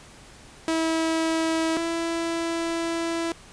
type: tone pair in turn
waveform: sawtooth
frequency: 324.2 / 333.1 Hz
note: E4 / E4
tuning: -29 / +18 cents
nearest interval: unison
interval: 47 cents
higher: second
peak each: -18 / -21 dBFS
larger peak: first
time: 0.68-1.77 / 1.77-3.32 s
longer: second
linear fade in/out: 0 ms
effects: pink hiss -48 dBFS RMS until 3.52 s + resampled to 22050 Hz